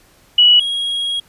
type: tone pair in turn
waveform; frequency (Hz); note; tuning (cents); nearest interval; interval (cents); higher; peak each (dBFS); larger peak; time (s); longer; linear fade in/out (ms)
sine / triangle; 2934 / 3293; F#7 / G#7; -15 / -15; major second; 200; second; -6 / -16; first; 0.38-0.6 / 0.6-1.2; second; 5
effects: pink hiss -51 dBFS RMS until 1.28 s + resampled to 32000 Hz